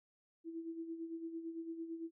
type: tone with tremolo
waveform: sine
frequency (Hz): 329.6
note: E4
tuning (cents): 0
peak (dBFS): -39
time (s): 0.44-2.11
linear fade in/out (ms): 50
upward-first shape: sine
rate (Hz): 8.9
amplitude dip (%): 60
effects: none